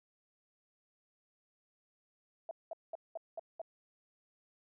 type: tone bursts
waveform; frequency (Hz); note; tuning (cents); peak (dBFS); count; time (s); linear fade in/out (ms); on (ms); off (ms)
sine; 659.3; E5; 0; -38; 6; 2.49-3.616; 2; 21; 200
effects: none